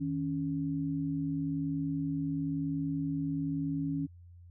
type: tone pair together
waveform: sine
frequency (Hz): 157.02 / 278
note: D#3 / C#4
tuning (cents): +16 / +5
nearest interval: minor seventh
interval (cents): 989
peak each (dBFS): -34 / -32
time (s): 0-4.07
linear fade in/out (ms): 20
effects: added 87 Hz sine -50 dBFS peak until 4.5 s